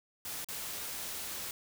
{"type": "noise with dropouts", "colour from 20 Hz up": "white", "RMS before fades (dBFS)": -40, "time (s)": [0.25, 1.51], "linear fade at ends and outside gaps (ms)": 1, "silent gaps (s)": [0.445, 0.486], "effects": []}